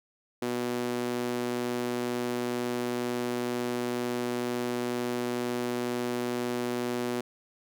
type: tone with high-pass filter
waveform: sawtooth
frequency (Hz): 122.1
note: B2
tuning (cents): -19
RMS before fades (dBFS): -31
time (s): 0.42-7.21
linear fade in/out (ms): 5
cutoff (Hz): 300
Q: 2.3
effects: none